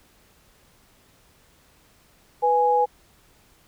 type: tone pair together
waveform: sine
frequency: 493.9 / 830.6 Hz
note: B4 / G#5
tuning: 0 / 0 cents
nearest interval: major sixth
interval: 900 cents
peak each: -21 / -18 dBFS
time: 2.42-2.86 s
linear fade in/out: 20 ms
effects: pink hiss -58 dBFS RMS until 3.67 s